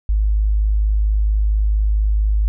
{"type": "tone", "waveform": "sine", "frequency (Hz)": 52.2, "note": "G#1", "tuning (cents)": 10, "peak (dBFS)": -13, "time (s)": [0.09, 2.48], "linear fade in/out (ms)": 0, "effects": []}